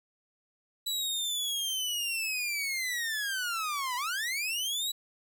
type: linear two-way sweep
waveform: sawtooth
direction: down then up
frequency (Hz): 3951 to 961 to 3951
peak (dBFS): -27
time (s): 0.86-4.92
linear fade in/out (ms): 10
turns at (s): 3.96
effects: none